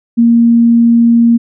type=tone; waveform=sine; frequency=233.5 Hz; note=A#3; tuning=3 cents sharp; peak=-4 dBFS; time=0.17-1.38 s; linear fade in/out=20 ms; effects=none